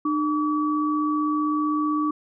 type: tone pair together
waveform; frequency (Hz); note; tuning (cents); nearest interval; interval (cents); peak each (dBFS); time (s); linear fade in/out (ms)
sine; 302.6 / 1144; D#4 / D6; -48 / -46; octave + major seventh; 2302; -22 / -25; 0.05-2.11; 5
effects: none